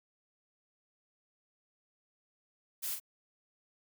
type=noise with echo; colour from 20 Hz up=blue; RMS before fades=-37 dBFS; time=2.82-2.96 s; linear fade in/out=20 ms; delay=41 ms; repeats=1; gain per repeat=-6 dB; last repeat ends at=3.001 s; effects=none